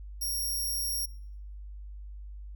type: tone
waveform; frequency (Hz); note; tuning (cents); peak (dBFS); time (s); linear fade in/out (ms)
5% pulse; 5588; F8; 0; -24; 0.21-1.06; 10
effects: noise-tail reverb RT60 0.7 s tail -24 dB re dry + added 50 Hz sine -40 dBFS peak until 2.55 s